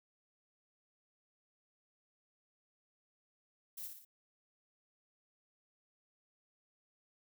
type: noise with echo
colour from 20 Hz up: violet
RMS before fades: -45 dBFS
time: 3.77-3.88 s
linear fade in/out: 10 ms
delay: 57 ms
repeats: 3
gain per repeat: -5 dB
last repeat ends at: 4.051 s
effects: none